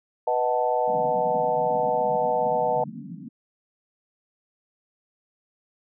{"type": "chord", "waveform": "sine", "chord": "B dominant seventh", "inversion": "none", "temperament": "equal", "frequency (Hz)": [493.9, 622.3, 740, 880], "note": ["B4", "D#5", "F#5", "A5"], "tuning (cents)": [0, 0, 0, 0], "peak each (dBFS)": -26, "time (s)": [0.27, 2.84], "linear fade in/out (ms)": 5}
{"type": "band-pass noise", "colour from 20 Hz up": "pink", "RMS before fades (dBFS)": -38, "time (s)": [0.87, 3.29], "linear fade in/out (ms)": 10, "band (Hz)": [140, 280], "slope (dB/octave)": 96}
{"effects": []}